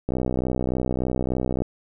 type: click train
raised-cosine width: 2 ms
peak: -11 dBFS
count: 98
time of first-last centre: 0.09-1.62 s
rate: 63.4 Hz
effects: none